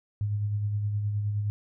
sine tone with tremolo, 103.7 Hz, G#2, 2 cents flat, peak -24 dBFS, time 0.21-1.5 s, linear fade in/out 0 ms, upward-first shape sine, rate 9.6 Hz, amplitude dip 35%, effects none

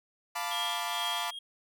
sawtooth chord, B half-diminished seventh, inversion second, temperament equal, 698.5 / 880 / 987.8 / 1174.7 Hz, F5 / A5 / B5 / D6, 0 / 0 / 0 / 0 cents, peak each -34 dBFS, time 0.35-1.31 s, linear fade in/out 10 ms
triangle tone with tremolo, 3254 Hz, G#7, 36 cents flat, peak -30 dBFS, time 0.51-1.39 s, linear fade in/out 5 ms, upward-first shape triangle, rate 2.2 Hz, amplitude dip 75%
effects none

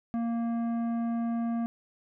sine tone with tanh clipping, 232.3 Hz, A#3, 6 cents flat, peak -29 dBFS, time 0.14-1.66 s, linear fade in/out 0 ms, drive 11 dB, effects none

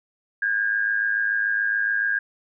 sine tone with amplitude modulation, 1619 Hz, G#6, 45 cents flat, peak -17 dBFS, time 0.42-2.19 s, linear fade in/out 5 ms, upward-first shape sine, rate 107 Hz, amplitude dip 65%, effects none

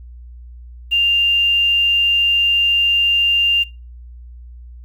sine tone with quantisation, 2794 Hz, F7, in tune, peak -12 dBFS, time 0.91-3.64 s, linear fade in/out 20 ms, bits 7, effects noise-tail reverb RT60 0.3 s tail -22 dB re dry + added 60 Hz sine -34 dBFS peak until 4.84 s

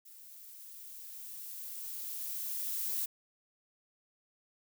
violet noise with level ramp, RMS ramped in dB -54 to -34 dBFS, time 0.05-3.06 s, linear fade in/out 10 ms, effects none

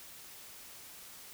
silence, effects white hiss -51 dBFS RMS until 1.33 s

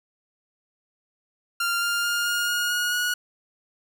sawtooth tone with pitch steps, 1391 / 1401.5 / 1412 / 1422.7 / 1433.4 / 1444.2 / 1455.1 Hz, F6 / F6 / F6 / F6 / F6 / F#6 / F#6, -7 / +6 / +19 / +32 / +45 / -42 / -29 cents, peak -19 dBFS, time 1.6-3.14 s, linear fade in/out 5 ms, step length 220 ms, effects none

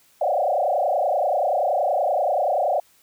sine tone with frequency modulation, 659.3 Hz, E5, in tune, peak -18 dBFS, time 0.21-2.8 s, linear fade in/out 5 ms, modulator 30.5 Hz, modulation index 3.6, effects white hiss -58 dBFS RMS until 3.02 s

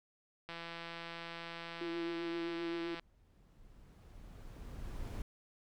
click train, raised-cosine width 0.3 ms, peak -29 dBFS, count 422, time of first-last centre 0.49-2.996 s, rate 168 Hz
sine tone with vibrato, 338.9 Hz, E4, 48 cents sharp, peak -37 dBFS, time 1.81-2.95 s, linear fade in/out 5 ms, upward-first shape triangle, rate 7.7 Hz, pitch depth 37 cents each way
brown noise with exponential growth, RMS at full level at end -40 dBFS, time 2-5.22 s, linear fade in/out 2 ms, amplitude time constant 700 ms
effects none

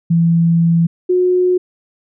sine tone pair in turn, 167.5 / 363.2 Hz, E3 / F#4, +28 / -32 cents, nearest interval octave + minor second, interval 1340 cents, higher second, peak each -9 / -10 dBFS, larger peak first, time 0.1-0.87 / 1.09-1.58 s, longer first, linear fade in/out 10 ms, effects none

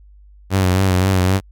sawtooth tone with vibrato, 93.7 Hz, F#2, 22 cents sharp, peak -9 dBFS, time 0.5-1.41 s, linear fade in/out 50 ms, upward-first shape sine, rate 3.8 Hz, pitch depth 55 cents each way, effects added 50 Hz sine -42 dBFS peak until 1.51 s

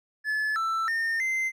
triangle tone with pitch steps, 1724 / 1329 / 1822 / 2074 Hz, A6 / E6 / A#6 / C7, -36 / +14 / -40 / -16 cents, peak -23 dBFS, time 0.24-1.52 s, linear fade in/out 50 ms, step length 320 ms, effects none

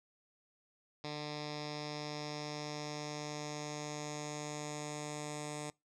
10% pulse tone with low-pass filter sweep, 149.2 Hz, D3, 28 cents sharp, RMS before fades -42 dBFS, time 1.04-5.7 s, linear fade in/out 2 ms, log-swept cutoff 4700 to 7800 Hz, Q 4, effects noise-tail reverb RT60 0.2 s tail -23 dB re dry

